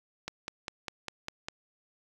click train, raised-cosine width 0.2 ms, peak -18 dBFS, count 7, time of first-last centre 0.28-1.485 s, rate 4.98 Hz, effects 8-bit

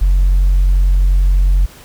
sine tone, 45.68 Hz, F#1, 21 cents flat, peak -6 dBFS, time 0.01-1.66 s, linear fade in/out 10 ms, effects tanh soft clip ceiling -6 dBFS + pink hiss -40 dBFS RMS until 1.84 s

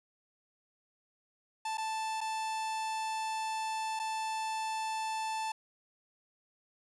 45% pulse tone with dropouts, 880 Hz, A5, in tune, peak -33 dBFS, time 1.65-5.52 s, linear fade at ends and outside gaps 5 ms, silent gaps 1.773-1.78 / 2.207-2.212 / 3.993-3.997 s, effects resampled to 24000 Hz + 10-bit

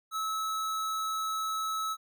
square tone, 1298 Hz, E6, 27 cents flat, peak -31 dBFS, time 0.11-1.97 s, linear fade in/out 50 ms, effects none

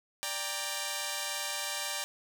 5% pulse chord, G minor, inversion second, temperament equal with one note detuned, 587.3 / 790.4 / 932.3 Hz, D5 / G5 / Bb5, 0 / +14 / 0 cents, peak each -26 / -26 / -26 dBFS, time 0.23-2.04 s, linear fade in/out 0 ms, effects none

